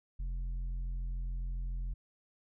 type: tone with tanh clipping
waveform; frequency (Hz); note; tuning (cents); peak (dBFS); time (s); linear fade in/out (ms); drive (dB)
sine; 43.59; F1; -3; -35; 0.19-1.94; 10; 6
effects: none